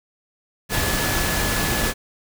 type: tone in noise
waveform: sine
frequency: 1714 Hz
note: A6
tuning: 46 cents flat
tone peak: -29 dBFS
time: 0.69-1.94 s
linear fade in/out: 50 ms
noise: pink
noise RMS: -22 dBFS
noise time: 0.69-1.94 s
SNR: -10 dB
effects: none